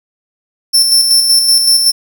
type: tone with tremolo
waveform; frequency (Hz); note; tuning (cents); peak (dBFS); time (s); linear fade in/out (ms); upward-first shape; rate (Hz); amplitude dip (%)
sawtooth; 5370; E8; +31; -3; 0.73-1.92; 20; square; 5.3; 40
effects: 7-bit